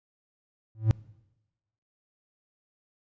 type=tone with exponential growth; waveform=triangle; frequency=110 Hz; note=A2; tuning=in tune; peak=-12 dBFS; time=0.75-0.91 s; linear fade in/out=0 ms; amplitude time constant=34 ms; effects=noise-tail reverb RT60 1.0 s tail -22 dB re dry + resampled to 16000 Hz